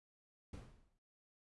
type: noise with exponential decay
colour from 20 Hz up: brown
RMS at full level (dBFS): -45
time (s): 0.53-0.99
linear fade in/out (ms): 5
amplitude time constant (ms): 100
effects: resampled to 24000 Hz